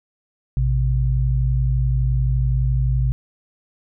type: tone pair together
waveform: sine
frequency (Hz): 56.86 / 128.6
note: A#1 / C3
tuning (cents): -42 / -30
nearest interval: octave + major second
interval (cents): 1412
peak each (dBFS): -18 / -19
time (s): 0.57-3.12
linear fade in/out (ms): 0
effects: none